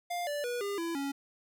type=tone with pitch steps; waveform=square; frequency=702 / 583.5 / 485.1 / 403.2 / 335.1 / 278.6 Hz; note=F5 / D5 / B4 / G4 / E4 / C#4; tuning=+9 / -11 / -31 / +49 / +29 / +9 cents; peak=-33 dBFS; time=0.1-1.12 s; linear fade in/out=10 ms; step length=170 ms; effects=none